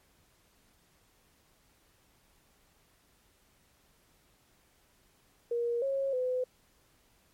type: tone with pitch steps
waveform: sine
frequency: 473.1 / 545 / 506 Hz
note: A#4 / C#5 / B4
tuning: +26 / -29 / +42 cents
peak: -28 dBFS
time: 5.51-6.44 s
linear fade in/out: 5 ms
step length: 310 ms
effects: pink hiss -67 dBFS RMS until 7.33 s + MP3 64 kbps